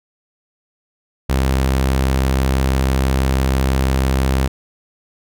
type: tone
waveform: sawtooth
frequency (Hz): 66.1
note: C2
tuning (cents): +18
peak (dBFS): -10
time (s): 1.29-4.48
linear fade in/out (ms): 10
effects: none